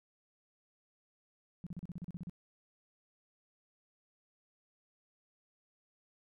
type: tone bursts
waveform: sine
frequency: 175.1 Hz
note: F3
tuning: 5 cents sharp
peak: -39 dBFS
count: 11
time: 1.64-2.296 s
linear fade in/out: 0 ms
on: 26 ms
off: 37 ms
effects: none